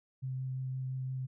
sine tone with vibrato, 130.4 Hz, C3, 5 cents flat, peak -34 dBFS, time 0.22-1.27 s, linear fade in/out 20 ms, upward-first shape sine, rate 5.8 Hz, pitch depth 9 cents each way, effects none

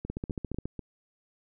two click trains, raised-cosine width 3 ms, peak -20 / -23 dBFS, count 9 / 4, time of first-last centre 0.1-0.656 / 0.05-0.793 s, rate 14.4 / 4.04 Hz, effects none

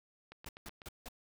click train, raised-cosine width 0.3 ms, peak -34 dBFS, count 5, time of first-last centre 0.32-0.818 s, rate 8.03 Hz
pink noise bursts, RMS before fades -46 dBFS, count 4, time 0.46-1.086 s, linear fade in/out 2 ms, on 29 ms, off 170 ms
effects none

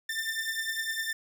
sawtooth beating tone pair, 1786 / 1795.9 Hz, A6 / A6, +25 / +35 cents, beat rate 9.9 Hz, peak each -30 dBFS, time 0.09-1.13 s, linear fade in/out 5 ms, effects none

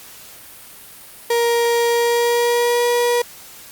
35% pulse tone with pitch glide, 470 to 481 Hz, A#4 to B4, +14 to -46 cents, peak -13 dBFS, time 1.3-3.22 s, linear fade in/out 5 ms, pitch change +40 cents, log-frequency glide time 1.88-2.85 s, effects white hiss -40 dBFS RMS until 3.71 s + Opus 48 kbps

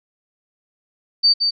sine tone with echo, 4600 Hz, D8, 37 cents flat, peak -10 dBFS, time 1.23-1.34 s, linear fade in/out 20 ms, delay 170 ms, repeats 1, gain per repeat -5 dB, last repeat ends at 1.51 s, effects none

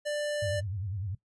square tone, 591 Hz, D5, 11 cents sharp, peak -30 dBFS, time 0.05-0.61 s, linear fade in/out 20 ms
sine tone with vibrato, 98 Hz, G2, in tune, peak -32 dBFS, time 0.42-1.15 s, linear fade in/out 5 ms, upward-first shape sine, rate 10 Hz, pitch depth 170 cents each way
effects noise-tail reverb RT60 0.1 s tail -17 dB re dry + resampled to 24000 Hz

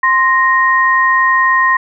sine tone pair together, 1048 / 1864.7 Hz, C6 / A#6, +2 / 0 cents, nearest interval minor seventh, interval 998 cents, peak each -11 dBFS, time 0.03-1.77 s, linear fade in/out 5 ms, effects none

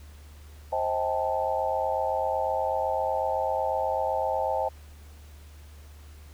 sine chord, A half-diminished seventh, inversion first, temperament just, 528 / 633.6 / 792 / 880 Hz, C5 / Eb5 / G5 / A5, +16 / +31 / +18 / 0 cents, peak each -30 dBFS, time 0.72-4.69 s, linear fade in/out 10 ms, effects added 74 Hz sine -45 dBFS peak until 6.33 s + pink hiss -56 dBFS RMS until 6.33 s

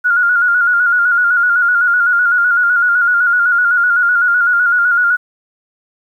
sine tone with vibrato, 1431 Hz, F6, 42 cents sharp, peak -9 dBFS, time 0.04-5.17 s, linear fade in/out 20 ms, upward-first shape square, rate 7.9 Hz, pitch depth 42 cents each way, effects 8-bit

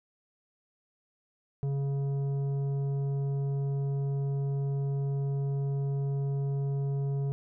sine tone with tanh clipping, 139 Hz, C#3, 5 cents sharp, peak -29 dBFS, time 1.63-7.32 s, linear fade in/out 0 ms, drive 9 dB, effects none

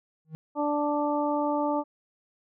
triangle tone with exponential growth, 157.7 Hz, D#3, 24 cents sharp, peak -29 dBFS, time 0.25-0.35 s, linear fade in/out 0 ms, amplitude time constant 21 ms
harmonic tone, 293.7 Hz, D4, in tune, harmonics 1 / 2 / 3 / 4, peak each -28 / -29 / -29 / -35 dBFS, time 0.55-1.84 s, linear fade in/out 50 ms
effects none

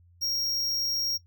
square tone, 5588 Hz, F8, in tune, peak -27 dBFS, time 0.21-1.18 s, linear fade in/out 20 ms, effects noise-tail reverb RT60 0.1 s tail -18 dB re dry + added 87 Hz sine -55 dBFS peak until 1.26 s

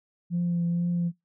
sine tone with vibrato, 172.6 Hz, F3, 20 cents flat, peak -22 dBFS, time 0.3-1.12 s, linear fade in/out 50 ms, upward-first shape triangle, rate 2.1 Hz, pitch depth 21 cents each way, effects noise-tail reverb RT60 0.2 s tail -23 dB re dry + tanh soft clip ceiling -20 dBFS

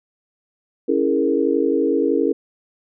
sine chord, A# half-diminished seventh, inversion first, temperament equal, 277.2 / 329.6 / 415.3 / 466.2 Hz, C#4 / E4 / G#4 / A#4, 0 / 0 / 0 / 0 cents, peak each -21 dBFS, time 0.88-2.33 s, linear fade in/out 10 ms, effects none

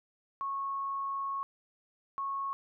sine tone bursts at uneven times, 1099 Hz, C#6, 15 cents flat, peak -32 dBFS, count 2, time 0.41-1.43 / 2.18-2.53 s, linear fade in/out 0 ms, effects none

